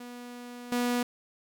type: tone with level steps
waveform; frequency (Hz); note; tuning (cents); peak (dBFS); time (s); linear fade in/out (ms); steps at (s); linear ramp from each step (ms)
sawtooth; 243.6; B3; -24; -37 / -22; 0-1.03; 5; 0.72; 2
effects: none